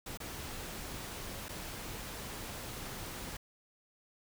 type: noise with dropouts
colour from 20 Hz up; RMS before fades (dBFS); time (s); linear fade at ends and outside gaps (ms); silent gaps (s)
pink; -43; 0.06-3.37; 5; 0.174-0.201 / 1.485-1.49
effects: none